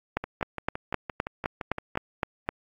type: two click trains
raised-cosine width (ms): 0.5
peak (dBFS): -10 / -17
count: 10 / 11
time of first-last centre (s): 0.17-2.49 / 0.24-1.955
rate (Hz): 3.88 / 5.83
effects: AAC 64 kbps